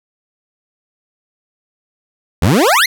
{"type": "exponential sweep", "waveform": "25% pulse", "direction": "up", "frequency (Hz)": [71.4, 2186], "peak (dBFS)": -5, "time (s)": [2.42, 2.86], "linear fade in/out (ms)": 5, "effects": []}